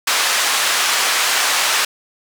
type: band-pass noise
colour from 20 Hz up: pink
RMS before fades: -17 dBFS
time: 0.07-1.85 s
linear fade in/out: 5 ms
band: 1100 to 9400 Hz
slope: 12 dB/octave
effects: none